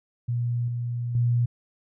sine tone with level steps, 120 Hz, B2, 49 cents flat, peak -23 / -26 / -19 dBFS, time 0.28-1.46 s, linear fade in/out 10 ms, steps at 0.68 / 1.15 s, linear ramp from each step 2 ms, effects none

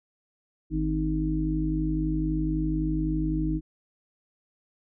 harmonic tone, 51.91 Hz, G#1, in tune, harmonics 1 / 3 / 5 / 6, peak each -29 / -30 / -36 / -27 dBFS, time 0.7-3.61 s, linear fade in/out 50 ms, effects none

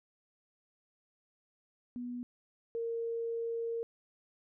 sine tone pair in turn, 244.5 / 461.6 Hz, B3 / A#4, -17 / -17 cents, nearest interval major seventh, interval 1100 cents, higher second, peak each -37 / -33 dBFS, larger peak second, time 1.96-2.23 / 2.75-3.83 s, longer second, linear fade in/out 0 ms, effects none

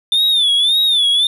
sine tone with vibrato, 3551 Hz, A7, 15 cents sharp, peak -8 dBFS, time 0.12-1.27 s, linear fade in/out 2 ms, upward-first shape sine, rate 1.8 Hz, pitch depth 120 cents each way, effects tanh soft clip ceiling -10 dBFS + 8-bit

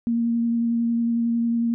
sine tone with vibrato, 233.1 Hz, A#3, in tune, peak -19 dBFS, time 0.07-1.74 s, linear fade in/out 0 ms, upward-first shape triangle, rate 11 Hz, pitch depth 15 cents each way, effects none

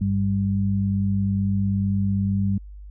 sine tone pair together, 98.8 / 196.58 Hz, G2 / G3, +14 / +5 cents, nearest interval octave, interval 1191 cents, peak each -22 dBFS, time 0.01-2.58 s, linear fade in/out 5 ms, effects added 50 Hz sine -37 dBFS peak until 2.9 s

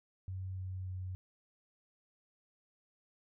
sine tone with pitch steps, 93.9 / 93.2 / 92.5 Hz, F#2 / F#2 / F#2, +26 / +13 / 0 cents, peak -38 dBFS, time 0.28-1.15 s, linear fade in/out 0 ms, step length 290 ms, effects none

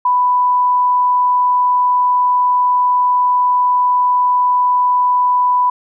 sine tone, 992 Hz, B5, 7 cents sharp, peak -10 dBFS, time 0.05-5.7 s, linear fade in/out 5 ms, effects none

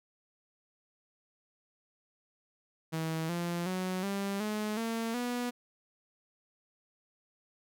sawtooth tone with pitch steps, 161 / 172.56 / 184.94 / 198.21 / 212.4 / 227.7 / 244 Hz, E3 / F3 / F#3 / G3 / G#3 / A#3 / B3, -41 / -20 / -1 / +19 / +39 / -40 / -21 cents, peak -28 dBFS, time 2.92-5.51 s, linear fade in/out 20 ms, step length 370 ms, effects none

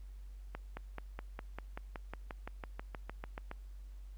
accelerating click train, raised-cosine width 0.5 ms, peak -27 dBFS, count 18, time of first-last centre 0.55-3.514 s, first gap 220 ms, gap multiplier 0.97, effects added 48 Hz sine -46 dBFS peak until 4.17 s + pink hiss -71 dBFS RMS until 4.17 s

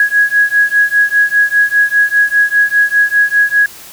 sine beating tone pair, 1661.2 / 1666.2 Hz, G#6 / G#6, 0 / +5 cents, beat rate 5 Hz, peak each -11 dBFS, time 0-3.66 s, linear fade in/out 2 ms, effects white hiss -34 dBFS RMS until 3.92 s

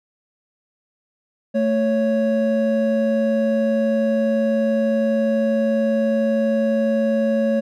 triangle tone pair together, 222.3 / 555 Hz, A3 / C#5, +18 / +2 cents, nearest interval octave + major third, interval 1584 cents, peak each -17 dBFS, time 1.54-7.61 s, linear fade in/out 20 ms, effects none

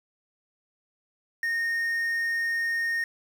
triangle tone with quantisation, 1845 Hz, A#6, 18 cents flat, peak -23 dBFS, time 1.43-3.04 s, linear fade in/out 2 ms, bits 8, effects none

